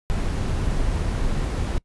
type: noise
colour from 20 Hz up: brown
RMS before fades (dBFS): -23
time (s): 0.1-1.78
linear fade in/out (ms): 0
effects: noise-tail reverb RT60 0.1 s tail -23 dB re dry + resampled to 24000 Hz